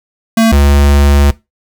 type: tone pair in turn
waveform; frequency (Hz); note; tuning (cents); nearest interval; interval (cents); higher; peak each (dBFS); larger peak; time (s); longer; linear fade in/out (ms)
square; 225.5 / 71.03; A3 / C#2; +43 / +43; octave + minor sixth; 2000; first; -6; neither; 0.37-0.52 / 0.52-1.31; second; 5
effects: noise-tail reverb RT60 0.2 s tail -18 dB re dry